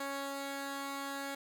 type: tone pair together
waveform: 10% pulse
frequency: 277.2 / 553.8 Hz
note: C#4 / C#5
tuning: 0 / -2 cents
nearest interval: octave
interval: 1198 cents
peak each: -30 / -39 dBFS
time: 0-1.35 s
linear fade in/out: 5 ms
effects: none